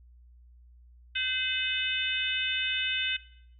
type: harmonic tone with a mistuned harmonic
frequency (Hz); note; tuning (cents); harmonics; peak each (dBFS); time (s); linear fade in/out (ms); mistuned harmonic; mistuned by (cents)
514; C5; -31; 3 / 4 / 5 / 6 / 7; -34 / -37 / -33 / -33 / -34; 1.15-3.17; 10; 6; -57
effects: noise-tail reverb RT60 0.7 s tail -18 dB re dry + added 60 Hz sine -52 dBFS peak until 3.59 s